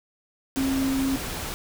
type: tone in noise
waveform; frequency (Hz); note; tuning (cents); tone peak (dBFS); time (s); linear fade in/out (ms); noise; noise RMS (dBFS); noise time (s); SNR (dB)
sine; 268.3; C4; +44; -22; 0.57-1.16; 0; pink; -32; 0.56-1.54; +7
effects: none